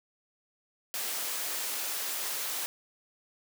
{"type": "high-pass noise", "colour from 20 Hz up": "white", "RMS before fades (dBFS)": -34, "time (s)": [0.94, 2.66], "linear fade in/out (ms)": 0, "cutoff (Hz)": 380, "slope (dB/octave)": 12, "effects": []}